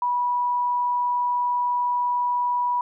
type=tone; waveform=sine; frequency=977 Hz; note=B5; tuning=19 cents flat; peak=-20 dBFS; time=0.02-2.81 s; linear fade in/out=2 ms; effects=none